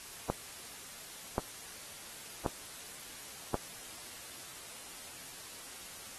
click train, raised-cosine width 1 ms, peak -16 dBFS, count 4, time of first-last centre 0.3-3.543 s, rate 0.925 Hz, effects white hiss -48 dBFS RMS until 6.18 s + AAC 32 kbps

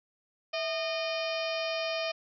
harmonic tone with a mistuned harmonic, 612 Hz, D#5, 29 cents flat, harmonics 1 / 2 / 3 / 4 / 5 / 6 / 7 / 8 / 9, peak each -32 / -41 / -44 / -37 / -40 / -47 / -45 / -42 / -45 dBFS, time 0.53-2.12 s, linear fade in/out 10 ms, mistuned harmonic 1, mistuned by +110 cents, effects none

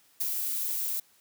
violet noise with ADSR envelope, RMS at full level -26 dBFS, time 0.2-1 s, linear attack 13 ms, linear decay 13 ms, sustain -5 dB, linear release 6 ms, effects white hiss -63 dBFS RMS until 1.2 s + high-pass 100 Hz 12 dB/octave

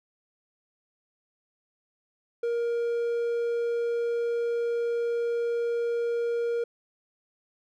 triangle tone, 470.2 Hz, A#4, 15 cents sharp, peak -23 dBFS, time 2.43-6.64 s, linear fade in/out 5 ms, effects none

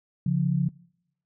sine tone pair together, 140.38 / 174.61 Hz, C#3 / F3, +22 / 0 cents, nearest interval major third, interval 378 cents, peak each -24 dBFS, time 0.26-0.69 s, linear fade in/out 5 ms, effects noise-tail reverb RT60 0.8 s tail -24 dB re dry

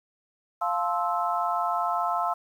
sine chord, F major seventh, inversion none, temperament just, 698.5 / 873.1 / 1047.7 / 1309.6 Hz, F5 / A5 / C6 / E6, 0 / -14 / +2 / -12 cents, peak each -28 / -31 / -30 / -29 dBFS, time 0.61-2.34 s, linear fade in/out 10 ms, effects 9-bit

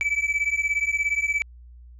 triangle beating tone pair, 2294 / 2311 Hz, D7 / D7, -41 / -28 cents, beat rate 17 Hz, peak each -23 dBFS, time 0.01-1.42 s, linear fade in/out 0 ms, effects added 60 Hz sine -43 dBFS peak until 1.99 s + resampled to 24000 Hz

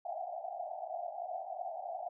white band-pass noise, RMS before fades -41 dBFS, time 0.05-2.09 s, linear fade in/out 5 ms, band 650 to 760 Hz, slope 96 dB/octave, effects none

